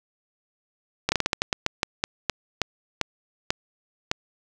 slowing click train, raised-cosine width 0.2 ms, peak -4 dBFS, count 16, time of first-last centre 1.09-4.114 s, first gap 30 ms, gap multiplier 1.24, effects none

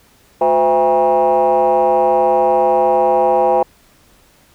sine tone with frequency modulation, 659.3 Hz, E5, in tune, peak -9 dBFS, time 0.41-3.63 s, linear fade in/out 5 ms, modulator 148 Hz, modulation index 1.7, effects tanh soft clip ceiling -5 dBFS + pink hiss -51 dBFS RMS until 4.54 s

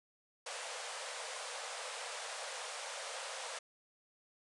pink band-pass noise, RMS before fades -44 dBFS, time 0.46-3.59 s, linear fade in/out 5 ms, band 470 to 9900 Hz, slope 96 dB/octave, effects none

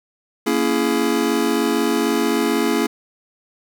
square chord, A# half-diminished seventh, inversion none, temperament just, 233.1 / 279.7 / 335.6 / 419.5 Hz, A#3 / C#4 / E4 / G#4, 0 / +16 / +31 / +17 cents, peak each -23 dBFS, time 0.46-2.87 s, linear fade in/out 10 ms, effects 8-bit

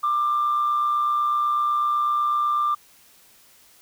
sine tone with amplitude modulation, 1188 Hz, D6, 20 cents sharp, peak -16 dBFS, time 0.03-2.75 s, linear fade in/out 10 ms, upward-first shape sine, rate 128 Hz, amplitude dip 40%, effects tanh soft clip ceiling -15 dBFS + white hiss -54 dBFS RMS until 3.81 s

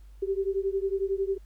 sine beating tone pair, 384.8 / 395.8 Hz, G4 / G4, -32 / +17 cents, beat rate 11 Hz, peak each -28 / -29 dBFS, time 0.22-1.38 s, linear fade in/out 10 ms, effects added 50 Hz sine -46 dBFS peak until 1.45 s + pink hiss -67 dBFS RMS until 1.45 s

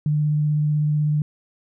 sine tone with vibrato, 150 Hz, D3, 37 cents sharp, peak -17 dBFS, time 0.06-1.22 s, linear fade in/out 2 ms, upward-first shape sine, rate 16 Hz, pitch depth 12 cents each way, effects none

